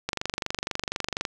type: click train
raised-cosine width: 0.2 ms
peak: -10 dBFS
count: 29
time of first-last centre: 0.09-1.252 s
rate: 24.1 Hz
effects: none